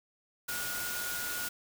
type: tone in noise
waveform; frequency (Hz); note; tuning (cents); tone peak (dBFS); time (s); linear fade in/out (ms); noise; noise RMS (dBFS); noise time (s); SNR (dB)
sine; 1440; F#6; -47; -38; 0.48-1.49; 10; white; -37; 0.48-1.49; -4
effects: none